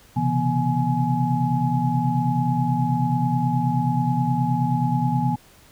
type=tone cluster; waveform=sine; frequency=127.8 / 137.2 / 166.8 / 242.6 / 841 Hz; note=C3 / C#3 / E3 / B3 / G#5; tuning=-40 / -17 / +21 / -31 / +22 cents; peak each=-25 dBFS; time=0.16-5.36 s; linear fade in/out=10 ms; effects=pink hiss -52 dBFS RMS until 5.71 s